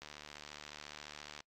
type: click train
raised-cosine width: 0.2 ms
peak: -30 dBFS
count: 104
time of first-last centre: 0.02-1.404 s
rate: 74.4 Hz
effects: noise-tail reverb RT60 0.1 s tail -24 dB re dry + AAC 48 kbps